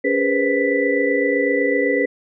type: tone cluster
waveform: sine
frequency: 282.2 / 411.5 / 485.1 / 513 / 1979 Hz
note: C#4 / G#4 / B4 / C5 / B6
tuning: +31 / -16 / -31 / -34 / +3 cents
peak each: -22 dBFS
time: 0.04-2.06 s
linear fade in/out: 10 ms
effects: none